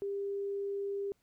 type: tone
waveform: sine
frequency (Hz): 399.1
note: G4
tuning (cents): +31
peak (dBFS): -33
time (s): 0.02-1.12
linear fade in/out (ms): 0
effects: pink hiss -75 dBFS RMS until 1.22 s